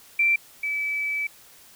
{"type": "tone pair in turn", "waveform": "sine", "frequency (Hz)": [2349, 2302], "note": ["D7", "D7"], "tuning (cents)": [0, -35], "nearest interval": "unison", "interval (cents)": 35, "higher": "first", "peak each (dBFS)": [-17, -24], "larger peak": "first", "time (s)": [[0.19, 0.36], [0.63, 1.27]], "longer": "second", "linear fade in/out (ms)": 5, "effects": ["white hiss -51 dBFS RMS until 1.75 s"]}